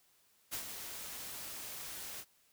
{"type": "noise with ADSR envelope", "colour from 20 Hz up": "white", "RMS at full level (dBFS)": -38, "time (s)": [0.51, 2.25], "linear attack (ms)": 27, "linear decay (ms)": 84, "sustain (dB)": -7, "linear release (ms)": 53, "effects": ["white hiss -70 dBFS RMS until 2.52 s"]}